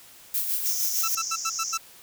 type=noise with tremolo; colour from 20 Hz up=violet; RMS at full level=-25 dBFS; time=0.34-1.15 s; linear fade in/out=2 ms; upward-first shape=sine; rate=6.5 Hz; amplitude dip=50%
type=band-pass noise; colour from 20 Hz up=pink; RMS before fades=-32 dBFS; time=0.66-1.77 s; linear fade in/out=2 ms; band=5300 to 6900 Hz; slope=96 dB/octave
type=tone bursts; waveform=sawtooth; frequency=1328 Hz; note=E6; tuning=12 cents sharp; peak=-22 dBFS; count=6; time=1.03-1.778 s; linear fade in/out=10 ms; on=53 ms; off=86 ms
effects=white hiss -50 dBFS RMS until 2.02 s